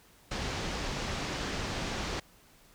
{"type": "low-pass noise", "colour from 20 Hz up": "pink", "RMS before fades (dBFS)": -35, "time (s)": [0.31, 2.2], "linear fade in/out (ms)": 5, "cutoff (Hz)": 6300, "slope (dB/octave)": 24, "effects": ["pink hiss -60 dBFS RMS until 2.74 s"]}